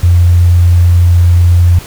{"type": "tone", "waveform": "sine", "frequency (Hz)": 87.31, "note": "F2", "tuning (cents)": 0, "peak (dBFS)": -3, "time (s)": [0.03, 1.79], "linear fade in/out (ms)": 5, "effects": ["pink hiss -30 dBFS RMS until 1.86 s"]}